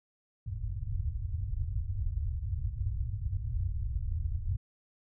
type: low-pass noise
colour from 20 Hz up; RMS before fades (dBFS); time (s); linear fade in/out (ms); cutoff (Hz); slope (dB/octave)
white; -33; 0.46-4.57; 10; 110; 48
effects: none